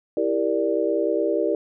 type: chord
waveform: sine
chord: E half-diminished seventh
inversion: none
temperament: equal with one note detuned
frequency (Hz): 329.6 / 396.3 / 466.2 / 587.3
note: E4 / G4 / Bb4 / D5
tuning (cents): 0 / +19 / 0 / 0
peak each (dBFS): -25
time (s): 0.17-1.55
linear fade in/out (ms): 2
effects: none